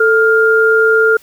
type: tone pair together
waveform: sine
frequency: 443 / 1404.9 Hz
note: A4 / F6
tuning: +12 / +10 cents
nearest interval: octave + minor sixth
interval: 1998 cents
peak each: -10 dBFS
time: 0-1.17 s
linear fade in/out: 5 ms
effects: white hiss -46 dBFS RMS until 1.22 s